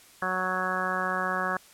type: harmonic tone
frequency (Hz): 185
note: F#3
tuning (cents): 0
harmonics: 1 / 2 / 3 / 4 / 5 / 6 / 7 / 8 / 9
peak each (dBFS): -37 / -39 / -36 / -35 / -39 / -32 / -34 / -35 / -32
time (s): 0.22-1.57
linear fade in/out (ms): 2
effects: white hiss -54 dBFS RMS until 1.73 s + low-pass 12000 Hz 12 dB/octave